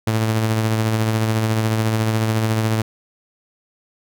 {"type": "tone with tremolo", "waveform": "sawtooth", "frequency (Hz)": 110.5, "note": "A2", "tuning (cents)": 8, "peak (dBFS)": -11, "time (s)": [0.07, 2.82], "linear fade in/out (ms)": 5, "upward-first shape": "triangle", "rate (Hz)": 14, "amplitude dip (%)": 40, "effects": []}